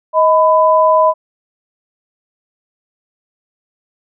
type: tone pair together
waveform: sine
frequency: 630.2 / 1001 Hz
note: D#5 / B5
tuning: +22 / +23 cents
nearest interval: minor sixth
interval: 801 cents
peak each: -10 dBFS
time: 0.13-1.14 s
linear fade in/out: 50 ms
effects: none